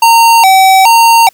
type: tone with vibrato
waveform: square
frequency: 839 Hz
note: G#5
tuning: 17 cents sharp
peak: -3 dBFS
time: 0.02-1.29 s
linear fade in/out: 5 ms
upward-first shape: square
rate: 1.2 Hz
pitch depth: 160 cents each way
effects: white hiss -48 dBFS RMS until 1.33 s